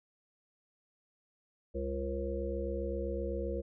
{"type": "harmonic tone with a mistuned harmonic", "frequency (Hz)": 67.7, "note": "C#2", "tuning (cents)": -40, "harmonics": [1, 3, 5, 7, 8], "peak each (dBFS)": [-37, -43, -40, -39, -40], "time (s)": [1.74, 3.62], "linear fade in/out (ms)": 20, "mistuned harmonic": 5, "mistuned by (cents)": 44, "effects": []}